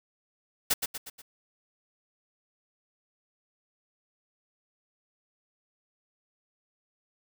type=noise with echo; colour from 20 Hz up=white; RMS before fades=-24 dBFS; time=0.7-0.74 s; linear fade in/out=10 ms; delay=120 ms; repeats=4; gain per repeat=-6 dB; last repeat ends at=1.22 s; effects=none